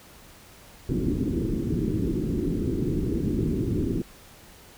white low-pass noise, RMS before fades -26 dBFS, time 0.89-4.02 s, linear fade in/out 2 ms, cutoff 380 Hz, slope 48 dB/octave, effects pink hiss -50 dBFS RMS until 4.77 s

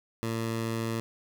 15% pulse tone, 113.7 Hz, A#2, 43 cents flat, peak -23 dBFS, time 0.23-1 s, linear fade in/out 0 ms, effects none

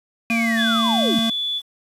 sine linear sweep, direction down, 2489 to 170.3 Hz, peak -21 dBFS, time 0.3-1.19 s, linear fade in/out 0 ms
square tone with pitch glide, 229.5 to 226.3 Hz, A#3 to A3, -27 to +49 cents, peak -20 dBFS, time 0.3-1.3 s, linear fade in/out 5 ms, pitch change -24 cents, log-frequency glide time 0.44-0.55 s
sine tone, 3450 Hz, A7, 35 cents flat, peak -21 dBFS, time 0.56-1.62 s, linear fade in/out 50 ms
effects resampled to 32000 Hz + 8-bit

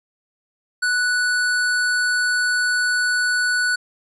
square tone, 1480 Hz, F#6, in tune, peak -18 dBFS, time 0.82-3.76 s, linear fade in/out 10 ms, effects resampled to 24000 Hz

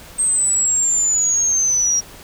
sine linear sweep, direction down, 8372 to 5650 Hz, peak -14 dBFS, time 0.18-2.01 s, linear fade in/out 20 ms, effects pink hiss -40 dBFS RMS until 2.23 s

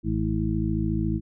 harmonic tone, 54 Hz, A1, 32 cents flat, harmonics 1 / 2 / 3 / 4 / 6, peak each -29 / -29 / -29 / -29 / -29 dBFS, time 0.03-1.21 s, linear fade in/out 50 ms, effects none

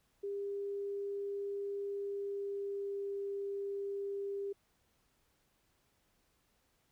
sine tone with pitch glide, 400.9 to 398.6 Hz, G4 to G4, +39 to +29 cents, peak -36 dBFS, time 0.23-4.53 s, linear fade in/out 10 ms, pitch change -10 cents, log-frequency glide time 1.94-3.16 s, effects pink hiss -75 dBFS RMS until 6.91 s

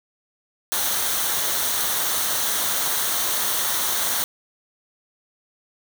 white noise with comb filter, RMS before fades -23 dBFS, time 0.72-4.24 s, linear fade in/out 0 ms, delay 0.4 ms, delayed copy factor -0.5, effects none

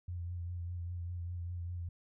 sine tone with vibrato, 87.31 Hz, F2, in tune, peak -37 dBFS, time 0.08-1.89 s, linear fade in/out 5 ms, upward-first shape triangle, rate 5 Hz, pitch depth 39 cents each way, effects none

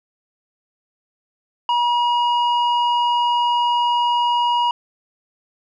square tone with low-pass filter, 960 Hz, B5, 49 cents flat, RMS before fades -18 dBFS, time 1.69-4.71 s, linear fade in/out 2 ms, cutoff 2300 Hz, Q 2.2, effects none

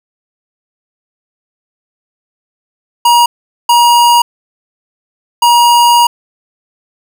square tone bursts at uneven times, 952 Hz, A#5, 36 cents sharp, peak -5 dBFS, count 3, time 3.05-3.26 / 3.69-4.22 / 5.42-6.07 s, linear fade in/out 5 ms, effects none

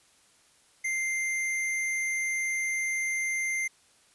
square tone, 2093 Hz, C7, in tune, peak -28 dBFS, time 0.84-3.68 s, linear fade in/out 10 ms, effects white hiss -62 dBFS RMS until 4.14 s + resampled to 24000 Hz

